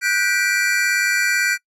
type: chord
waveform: square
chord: G major seventh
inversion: third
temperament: just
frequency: 1470 / 1568 / 1960 / 2352 Hz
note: F#6 / G6 / B6 / D7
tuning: -12 / 0 / -14 / +2 cents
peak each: -23 dBFS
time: 0.01-1.58 s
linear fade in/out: 50 ms
effects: noise-tail reverb RT60 0.1 s tail -23 dB re dry + low-pass 12000 Hz 12 dB/octave